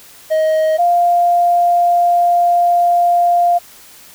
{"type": "tone pair in turn", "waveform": ["triangle", "sine"], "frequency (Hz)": [629, 698.5], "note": ["D#5", "F5"], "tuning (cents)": [19, 0], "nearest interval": "major second", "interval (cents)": 181, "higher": "second", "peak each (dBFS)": [-9, -9], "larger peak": "neither", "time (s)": [[0.3, 0.78], [0.78, 3.59]], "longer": "second", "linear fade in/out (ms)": 20, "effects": ["white hiss -41 dBFS RMS until 4.14 s"]}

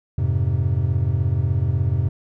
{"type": "chord", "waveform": "triangle", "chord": "F minor", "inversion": "none", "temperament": "equal", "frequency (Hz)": [87.31, 103.83, 130.81], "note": ["F2", "Ab2", "C3"], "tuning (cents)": [0, 0, 0], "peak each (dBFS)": -20, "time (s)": [0.18, 2.09], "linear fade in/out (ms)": 5, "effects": []}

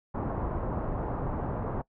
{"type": "low-pass noise", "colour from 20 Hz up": "pink", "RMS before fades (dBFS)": -32, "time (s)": [0.14, 1.82], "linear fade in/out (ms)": 10, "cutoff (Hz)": 1100, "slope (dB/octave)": 24, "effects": ["noise-tail reverb RT60 0.1 s tail -21 dB re dry"]}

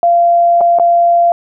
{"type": "tone with dropouts", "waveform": "sine", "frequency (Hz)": 689, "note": "F5", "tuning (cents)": -24, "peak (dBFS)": -6, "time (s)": [0.03, 1.32], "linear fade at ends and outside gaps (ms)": 1, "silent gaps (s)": [[0.608, 0.612], [0.787, 0.797]], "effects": []}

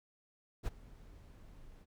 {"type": "noise with ADSR envelope", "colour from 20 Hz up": "brown", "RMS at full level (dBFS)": -33, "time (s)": [0.63, 1.86], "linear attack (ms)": 42, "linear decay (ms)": 20, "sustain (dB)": -22, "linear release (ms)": 41, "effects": []}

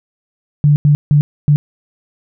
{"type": "tone bursts at uneven times", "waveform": "sine", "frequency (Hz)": 146.83, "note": "D3", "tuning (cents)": 0, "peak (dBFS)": -6, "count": 4, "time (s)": [[0.64, 0.76], [0.85, 0.95], [1.11, 1.21], [1.48, 1.56]], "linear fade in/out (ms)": 0, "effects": []}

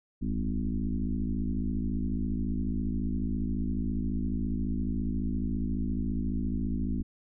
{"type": "tone with frequency modulation", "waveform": "sine", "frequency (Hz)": 130.81, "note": "C3", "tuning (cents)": 0, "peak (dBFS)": -27, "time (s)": [0.21, 7.03], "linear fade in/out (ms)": 20, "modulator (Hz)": 54.5, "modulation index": 2.7, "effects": []}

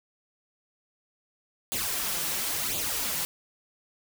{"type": "noise with flanger", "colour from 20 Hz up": "white", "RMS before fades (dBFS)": -30, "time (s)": [1.72, 3.25], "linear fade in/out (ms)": 0, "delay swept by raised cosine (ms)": [0.27, 6.07], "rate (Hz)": 0.96, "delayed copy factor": 0.7, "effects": []}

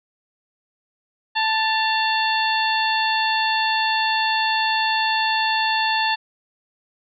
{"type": "harmonic tone with a mistuned harmonic", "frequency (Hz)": 880, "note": "A5", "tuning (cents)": 0, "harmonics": [1, 2, 3, 4, 5], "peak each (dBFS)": [-21, -24, -26, -27, -28], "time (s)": [1.35, 6.16], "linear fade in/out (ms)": 20, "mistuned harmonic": 3, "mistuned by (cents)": 58, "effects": []}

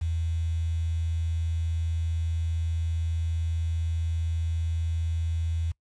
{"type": "tone with quantisation", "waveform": "sine", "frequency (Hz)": 82.41, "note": "E2", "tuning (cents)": 0, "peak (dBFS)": -25, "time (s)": [0.01, 5.72], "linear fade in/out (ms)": 10, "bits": 8, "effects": ["noise-tail reverb RT60 0.1 s tail -23 dB re dry", "resampled to 22050 Hz"]}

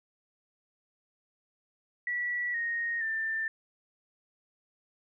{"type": "tone with pitch steps", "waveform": "sine", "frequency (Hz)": [1946, 1863.5, 1784.5], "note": ["B6", "A#6", "A6"], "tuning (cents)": [-26, -1, 24], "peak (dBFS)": -29, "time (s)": [2.07, 3.48], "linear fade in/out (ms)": 2, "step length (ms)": 470, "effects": []}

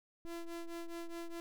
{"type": "ring-modulated tone", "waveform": "square", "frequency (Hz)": 169.4, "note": "E3", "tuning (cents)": 48, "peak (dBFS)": -39, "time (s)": [0.25, 1.4], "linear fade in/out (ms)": 0, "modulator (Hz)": 167, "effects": []}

